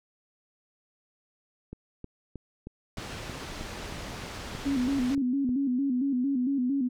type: click train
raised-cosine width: 3 ms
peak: -26 dBFS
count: 13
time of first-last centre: 1.73-5.492 s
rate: 3.19 Hz
type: low-pass noise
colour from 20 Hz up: pink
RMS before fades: -39 dBFS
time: 2.97-5.15 s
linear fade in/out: 2 ms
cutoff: 6000 Hz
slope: 12 dB/octave
type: tone with vibrato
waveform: sine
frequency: 262.9 Hz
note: C4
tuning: 8 cents sharp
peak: -24 dBFS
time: 4.65-6.89 s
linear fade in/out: 20 ms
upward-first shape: square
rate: 4.4 Hz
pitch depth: 95 cents each way
effects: none